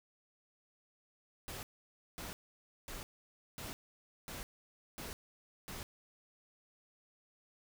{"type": "noise bursts", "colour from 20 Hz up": "pink", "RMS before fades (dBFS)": -45, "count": 7, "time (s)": [1.48, 5.83], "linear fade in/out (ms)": 0, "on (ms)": 150, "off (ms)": 550, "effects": []}